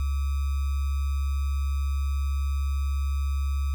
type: tone with sample-and-hold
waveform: sine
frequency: 69.3 Hz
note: C#2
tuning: in tune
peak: -23 dBFS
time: 0-3.74 s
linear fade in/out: 0 ms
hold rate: 1225 Hz
effects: none